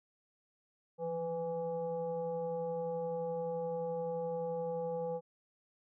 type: tone with frequency modulation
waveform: sine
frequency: 499.3 Hz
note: B4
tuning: 19 cents sharp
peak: -34 dBFS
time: 0.98-5.21 s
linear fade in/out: 50 ms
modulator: 329 Hz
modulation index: 0.68
effects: none